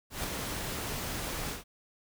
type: noise with ADSR envelope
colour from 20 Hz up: pink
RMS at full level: -33 dBFS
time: 0.1-1.64 s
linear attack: 140 ms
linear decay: 7 ms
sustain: -3 dB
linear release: 130 ms
effects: none